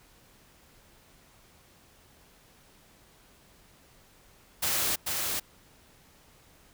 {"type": "noise with echo", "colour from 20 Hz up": "white", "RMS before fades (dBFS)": -28, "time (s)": [4.62, 4.96], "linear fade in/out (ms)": 10, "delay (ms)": 440, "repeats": 1, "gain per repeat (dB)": -3, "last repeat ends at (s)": 5.4, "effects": ["pink hiss -59 dBFS RMS until 6.73 s"]}